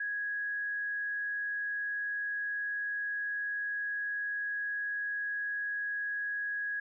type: tone with frequency modulation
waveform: sine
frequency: 1661.2 Hz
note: G#6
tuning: in tune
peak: -32 dBFS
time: 0-6.8 s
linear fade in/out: 5 ms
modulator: 98.6 Hz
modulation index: 0.27
effects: none